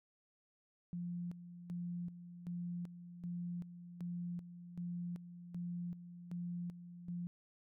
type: tone with tremolo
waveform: sine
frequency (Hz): 174.61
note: F3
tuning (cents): 0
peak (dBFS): -39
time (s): 0.93-7.27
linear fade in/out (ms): 0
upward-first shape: square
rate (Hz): 1.3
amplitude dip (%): 70
effects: none

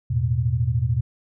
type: chord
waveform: sine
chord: E suspended fourth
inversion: none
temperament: equal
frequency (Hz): 82.41 / 110 / 123.47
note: E2 / A2 / B2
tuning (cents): 0 / 0 / 0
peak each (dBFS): -26 / -24 / -21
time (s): 0.1-1.01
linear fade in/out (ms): 10
effects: none

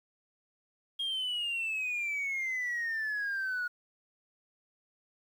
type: exponential sweep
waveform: sine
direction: down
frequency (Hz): 3258 to 1441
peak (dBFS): -29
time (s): 0.99-3.68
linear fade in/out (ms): 10
effects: tanh soft clip ceiling -29 dBFS + 10-bit

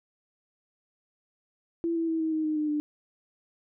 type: tone with pitch steps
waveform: sine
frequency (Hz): 335.3 / 329.7 / 324.3 / 318.9 / 313.6 / 308.4 / 303.2 / 298.2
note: E4 / E4 / E4 / D#4 / D#4 / D#4 / D#4 / D4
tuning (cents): +30 / 0 / -28 / +43 / +14 / -15 / -45 / +27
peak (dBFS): -25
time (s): 1.84-2.8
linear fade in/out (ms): 0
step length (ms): 120
effects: none

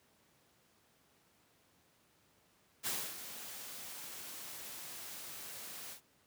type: noise with ADSR envelope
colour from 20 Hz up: white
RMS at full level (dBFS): -36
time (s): 2.83-6.01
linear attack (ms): 38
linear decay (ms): 270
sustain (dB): -11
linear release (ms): 100
effects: pink hiss -70 dBFS RMS until 6.26 s + high-pass 100 Hz 12 dB/octave

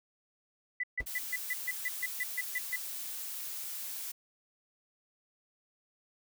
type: tone bursts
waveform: sine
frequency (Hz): 1990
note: B6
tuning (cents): +13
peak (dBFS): -30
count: 12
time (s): 0.8-2.76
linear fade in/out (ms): 5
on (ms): 35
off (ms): 140
type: noise with exponential decay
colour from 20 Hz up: brown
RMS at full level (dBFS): -35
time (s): 1-1.09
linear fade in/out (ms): 2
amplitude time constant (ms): 18
type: noise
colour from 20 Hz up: blue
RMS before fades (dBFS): -40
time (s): 1.06-4.12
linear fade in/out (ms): 10
effects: none

